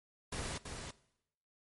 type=noise with echo; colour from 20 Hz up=pink; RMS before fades=-40 dBFS; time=0.32-0.58 s; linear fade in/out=5 ms; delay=330 ms; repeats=1; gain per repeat=-5 dB; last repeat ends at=0.91 s; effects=noise-tail reverb RT60 0.8 s tail -19 dB re dry + MP3 48 kbps